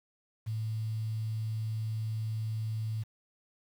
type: tone with quantisation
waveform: sine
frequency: 110 Hz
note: A2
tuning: in tune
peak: -31 dBFS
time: 0.46-3.04 s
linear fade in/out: 20 ms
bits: 9
effects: none